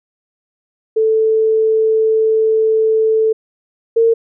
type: tone pair in turn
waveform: sine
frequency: 440.5 / 456.7 Hz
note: A4 / A#4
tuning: +2 / -36 cents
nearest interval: minor second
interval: 62 cents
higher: second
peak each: -10 / -8 dBFS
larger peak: second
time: 0.96-3.33 / 3.96-4.14 s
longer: first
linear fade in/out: 10 ms
effects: none